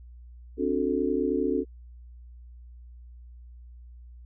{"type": "chord", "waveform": "sine", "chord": "D dominant seventh", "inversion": "third", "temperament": "just", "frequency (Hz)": [264.3, 293.7, 367.1, 440.5], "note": ["C4", "D4", "F#4", "A4"], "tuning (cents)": [18, 0, -14, 2], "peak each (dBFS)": -29, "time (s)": [0.57, 1.65], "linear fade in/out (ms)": 50, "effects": ["added 60 Hz sine -44 dBFS peak until 4.25 s"]}